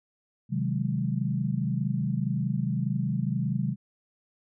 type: chord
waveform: sine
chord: Ab dominant seventh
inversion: first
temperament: equal with one note detuned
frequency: 130.81 / 155.56 / 185.85 / 207.7 Hz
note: C3 / Eb3 / Gb3 / Ab3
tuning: 0 / 0 / +8 / 0 cents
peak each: -29 / -31 / -31 / -32 dBFS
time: 0.49-3.76 s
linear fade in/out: 50 ms
effects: none